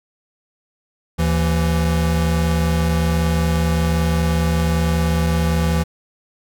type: tone pair together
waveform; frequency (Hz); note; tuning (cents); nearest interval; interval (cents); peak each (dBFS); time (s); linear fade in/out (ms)
square; 77.2 / 166.39; D#2 / E3; -13 / +16; octave + minor second; 1329; -19; 1.18-5.84; 20
effects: none